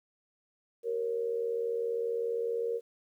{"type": "tone with amplitude modulation", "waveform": "sine", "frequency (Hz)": 466.2, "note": "A#4", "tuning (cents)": 0, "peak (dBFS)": -26, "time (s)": [0.83, 2.81], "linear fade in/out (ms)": 50, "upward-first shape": "sine", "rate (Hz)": 80, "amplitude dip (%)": 70, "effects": ["11-bit"]}